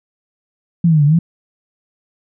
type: exponential two-way sweep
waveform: sine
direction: down then up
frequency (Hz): 174.61 to 141.9 to 174.61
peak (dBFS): -8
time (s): 0.84-1.19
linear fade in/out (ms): 5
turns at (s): 1.05
effects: none